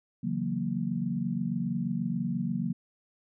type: chord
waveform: sine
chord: F# dominant seventh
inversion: second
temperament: equal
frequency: 138.59 / 164.81 / 185 / 233.1 Hz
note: C#3 / E3 / F#3 / A#3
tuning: 0 / 0 / 0 / 0 cents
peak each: -36 / -35 / -32 / -32 dBFS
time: 0.23-2.73 s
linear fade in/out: 10 ms
effects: none